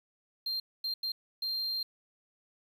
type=tone bursts at uneven times; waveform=triangle; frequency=4182 Hz; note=C8; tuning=2 cents flat; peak=-30 dBFS; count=4; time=0.46-0.6 / 0.84-0.94 / 1.03-1.12 / 1.42-1.83 s; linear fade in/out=5 ms; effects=10-bit